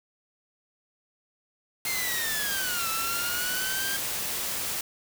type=noise; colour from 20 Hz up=white; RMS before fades=-31 dBFS; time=1.85-4.81 s; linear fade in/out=2 ms
type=linear two-way sweep; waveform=sawtooth; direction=down then up; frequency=2131 to 1314 to 1605 Hz; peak=-27 dBFS; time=1.86-3.97 s; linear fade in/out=10 ms; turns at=2.89 s
effects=none